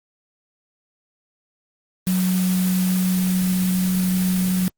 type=tone in noise; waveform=sine; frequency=184.2 Hz; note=F#3; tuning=7 cents flat; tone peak=-17 dBFS; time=2.07-4.68 s; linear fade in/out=0 ms; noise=white; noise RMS=-29 dBFS; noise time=2.07-4.68 s; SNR=+9 dB; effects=Opus 24 kbps